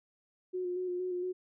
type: tone with vibrato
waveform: sine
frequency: 361.9 Hz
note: F#4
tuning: 38 cents flat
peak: -32 dBFS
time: 0.53-1.33 s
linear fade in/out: 20 ms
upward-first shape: square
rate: 4.3 Hz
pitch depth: 22 cents each way
effects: none